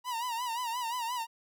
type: tone with vibrato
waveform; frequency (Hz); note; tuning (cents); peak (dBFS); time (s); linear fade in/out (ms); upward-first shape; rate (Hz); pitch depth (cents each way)
45% pulse; 955; A#5; +42; -32; 0.04-1.27; 50; sine; 5.7; 95
effects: none